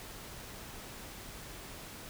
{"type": "silence", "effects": ["pink hiss -47 dBFS RMS until 2.09 s"]}